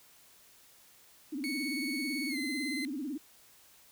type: tone with vibrato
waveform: sine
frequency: 280.3 Hz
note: C#4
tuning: 19 cents sharp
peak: -34 dBFS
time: 1.32-3.18 s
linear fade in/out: 10 ms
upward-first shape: sine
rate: 18 Hz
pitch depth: 200 cents each way
type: tone with pitch glide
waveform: 30% pulse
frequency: 2217 to 2057 Hz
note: C#7 to C7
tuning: 0 to -30 cents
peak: -33 dBFS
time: 1.44-2.85 s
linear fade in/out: 0 ms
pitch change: -130 cents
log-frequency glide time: 2.29-2.37 s
effects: white hiss -60 dBFS RMS until 3.91 s